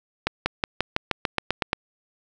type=accelerating click train; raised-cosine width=0.3 ms; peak=-5 dBFS; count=11; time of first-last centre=0.27-1.731 s; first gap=190 ms; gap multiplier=0.94; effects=none